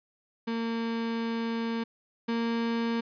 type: tone pair in turn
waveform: 35% pulse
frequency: 229.2 / 231.2 Hz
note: A#3 / A#3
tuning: -29 / -14 cents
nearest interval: unison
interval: 15 cents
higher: second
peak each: -27 / -25 dBFS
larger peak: second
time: 0.47-1.84 / 2.28-3.01 s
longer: first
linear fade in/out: 10 ms
effects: resampled to 11025 Hz